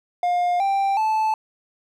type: tone with pitch steps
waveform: triangle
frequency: 709 / 786.7 / 872.9 Hz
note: F5 / G5 / A5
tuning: +26 / +6 / -14 cents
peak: -16 dBFS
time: 0.23-1.34 s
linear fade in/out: 2 ms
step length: 370 ms
effects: none